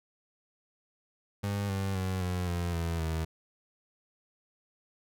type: tone with pitch steps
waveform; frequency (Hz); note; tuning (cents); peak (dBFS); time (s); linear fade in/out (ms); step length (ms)
30% pulse; 101 / 97.28 / 93.69 / 90.24 / 86.92 / 83.71 / 80.63; G#2 / G2 / F#2 / F#2 / F2 / E2 / E2; -48 / -13 / +22 / -43 / -8 / +27 / -38; -27; 1.43-3.25; 10; 260
effects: none